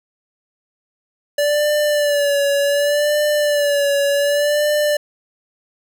square tone with vibrato, 580 Hz, D5, 22 cents flat, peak -15 dBFS, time 1.38-4.97 s, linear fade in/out 5 ms, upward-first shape sine, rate 0.67 Hz, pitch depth 46 cents each way, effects none

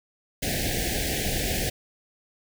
pink band-stop noise, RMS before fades -27 dBFS, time 0.42-1.7 s, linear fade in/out 10 ms, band 790 to 1600 Hz, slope 96 dB/octave, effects none

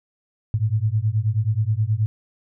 sine beating tone pair, 103.83 / 113.23 Hz, G#2 / A#2, 0 / -50 cents, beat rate 9.4 Hz, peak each -21 dBFS, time 0.54-2.06 s, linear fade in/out 0 ms, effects none

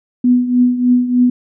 sine tone with tremolo, 247.3 Hz, B3, 3 cents sharp, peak -6 dBFS, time 0.24-1.3 s, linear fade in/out 5 ms, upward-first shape triangle, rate 3.3 Hz, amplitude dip 75%, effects none

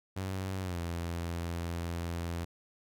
sawtooth tone with pitch glide, 94.9 to 85.04 Hz, F#2 to F2, +44 to -46 cents, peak -30 dBFS, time 0.16-2.45 s, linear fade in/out 10 ms, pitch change -190 cents, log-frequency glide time 0.61-0.79 s, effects none

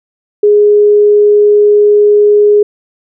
sine tone, 415.3 Hz, G#4, in tune, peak -3 dBFS, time 0.43-2.63 s, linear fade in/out 5 ms, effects none

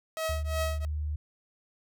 sawtooth tone with tremolo, 640 Hz, D#5, 49 cents sharp, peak -24 dBFS, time 0.17-0.85 s, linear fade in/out 0 ms, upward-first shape triangle, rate 2.8 Hz, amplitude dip 100%
sine tone, 75.2 Hz, D2, 42 cents sharp, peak -29 dBFS, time 0.29-1.16 s, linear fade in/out 5 ms
effects none

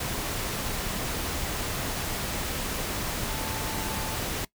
sine tone in noise, 880 Hz, A5, in tune, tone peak -39 dBFS, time 3.29-4.16 s, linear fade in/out 5 ms, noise pink, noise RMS -31 dBFS, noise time 0-4.45 s, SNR -11 dB, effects noise-tail reverb RT60 0.1 s tail -20 dB re dry

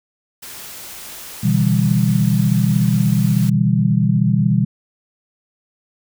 white noise, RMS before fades -34 dBFS, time 0.42-3.5 s, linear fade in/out 10 ms
sine chord, E minor seventh, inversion second, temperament just, 123.61 / 148.33 / 164.81 / 197.78 Hz, B2 / D3 / E3 / G3, +2 / +18 / 0 / +16 cents, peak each -17 / -21 / -18 / -17 dBFS, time 1.43-4.65 s, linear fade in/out 10 ms
effects none

